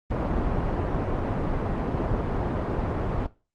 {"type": "low-pass noise", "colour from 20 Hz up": "pink", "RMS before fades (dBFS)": -26, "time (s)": [0.1, 3.27], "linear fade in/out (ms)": 10, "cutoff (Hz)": 920, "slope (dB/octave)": 12, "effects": ["noise-tail reverb RT60 0.3 s tail -19 dB re dry", "Opus 24 kbps"]}